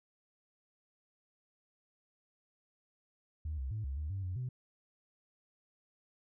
sine tone with pitch steps, 77.1 / 66 / 107.9 / 67.9 / 75.2 / 97.2 / 91 / 126.2 Hz, D#2 / C2 / A2 / C#2 / D2 / G2 / F#2 / B2, -15 / +16 / -33 / -35 / +42 / -14 / -28 / +38 cents, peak -34 dBFS, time 3.45-4.49 s, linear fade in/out 5 ms, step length 130 ms, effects tanh soft clip ceiling -31 dBFS

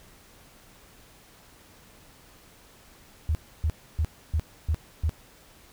sine tone bursts, 78.3 Hz, D#2, 11 cents sharp, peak -21 dBFS, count 6, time 3.29-5.094 s, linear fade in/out 0 ms, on 59 ms, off 290 ms, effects pink hiss -54 dBFS RMS until 5.72 s

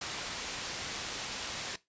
white low-pass noise, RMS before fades -39 dBFS, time 0.01-1.76 s, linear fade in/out 5 ms, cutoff 6200 Hz, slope 12 dB/octave, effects noise-tail reverb RT60 0.2 s tail -18 dB re dry + resampled to 16000 Hz

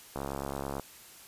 click train, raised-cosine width 1 ms, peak -21 dBFS, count 45, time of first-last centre 0.16-0.797 s, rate 69.1 Hz, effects white hiss -52 dBFS RMS until 1.27 s + resampled to 32000 Hz

